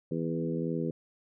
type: harmonic tone with a mistuned harmonic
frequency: 82.41 Hz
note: E2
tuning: in tune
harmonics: 2 / 3 / 4 / 5 / 6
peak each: -33 / -35 / -36 / -37 / -38 dBFS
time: 0.11-0.91 s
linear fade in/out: 5 ms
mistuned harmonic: 2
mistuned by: -16 cents
effects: none